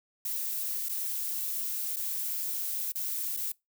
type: noise with dropouts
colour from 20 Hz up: violet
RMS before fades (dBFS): -33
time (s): 0.25-3.52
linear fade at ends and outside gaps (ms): 5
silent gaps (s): 0.887-0.893 / 1.962-1.966 / 2.921-2.954 / 3.367-3.371
effects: noise-tail reverb RT60 0.2 s tail -24 dB re dry